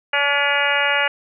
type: harmonic tone with a mistuned harmonic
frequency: 285.3 Hz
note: C#4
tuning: 50 cents sharp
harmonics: 2 / 3 / 4 / 5 / 6 / 7 / 8 / 9 / 10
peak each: -25 / -25 / -29 / -23 / -23 / -24 / -25 / -27 / -24 dBFS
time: 0.13-1.08 s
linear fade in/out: 5 ms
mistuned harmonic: 9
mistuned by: -55 cents
effects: none